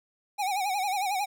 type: tone with vibrato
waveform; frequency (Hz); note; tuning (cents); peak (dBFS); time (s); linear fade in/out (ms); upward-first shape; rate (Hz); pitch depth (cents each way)
square; 784; G5; 0; -27; 0.38-1.26; 20; sine; 11; 110
effects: none